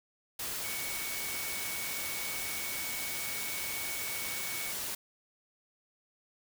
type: tone in noise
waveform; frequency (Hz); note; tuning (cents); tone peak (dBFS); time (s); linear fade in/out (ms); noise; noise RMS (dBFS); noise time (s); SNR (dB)
sine; 2235; C#7; +14; -41; 0.64-4.72; 5; white; -37; 0.39-4.95; -7
effects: none